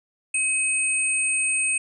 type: tone pair together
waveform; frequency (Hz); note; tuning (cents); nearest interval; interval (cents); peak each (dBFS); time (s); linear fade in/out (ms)
sine; 2548 / 8570; D#7 / C9; +41 / +40; octave + major sixth; 2099; -23; 0.34-1.78; 5
effects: none